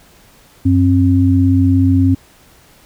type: tone pair together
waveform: sine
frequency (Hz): 94.66 / 267.3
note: F#2 / C4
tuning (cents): +40 / +37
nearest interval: octave + tritone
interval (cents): 1797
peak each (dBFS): -11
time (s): 0.65-2.15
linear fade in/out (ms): 10
effects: pink hiss -47 dBFS RMS until 2.85 s